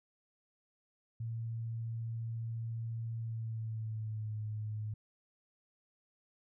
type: tone with pitch glide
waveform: sine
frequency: 114.3 to 107.26 Hz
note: A#2 to A2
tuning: -34 to -44 cents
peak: -36 dBFS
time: 1.2-4.94 s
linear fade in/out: 5 ms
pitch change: -110 cents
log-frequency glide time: 3.17-4.37 s
effects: none